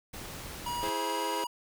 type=noise; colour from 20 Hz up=pink; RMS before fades=-42 dBFS; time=0.13-0.9 s; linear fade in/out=10 ms
type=tone; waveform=square; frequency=962 Hz; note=B5; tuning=46 cents flat; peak=-33 dBFS; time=0.66-1.47 s; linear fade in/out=5 ms
type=chord; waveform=sawtooth; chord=E augmented; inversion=none; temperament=equal; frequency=329.6 / 415.3 / 523.3 Hz; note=E4 / G#4 / B#4; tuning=0 / 0 / 0 cents; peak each=-34 / -33 / -34 dBFS; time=0.83-1.44 s; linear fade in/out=0 ms
effects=none